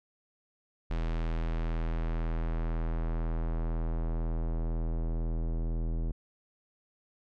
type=tone with low-pass filter sweep; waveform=square; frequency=41 Hz; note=E1; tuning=9 cents flat; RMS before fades=-31 dBFS; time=0.9-6.12 s; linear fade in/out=10 ms; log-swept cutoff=3600 to 400 Hz; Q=0.74; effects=none